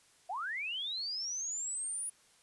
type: linear sweep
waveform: sine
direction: up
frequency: 659.3 to 9820 Hz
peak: -35 dBFS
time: 0.29-2.1 s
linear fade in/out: 10 ms
effects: white hiss -65 dBFS RMS until 2.42 s + resampled to 24000 Hz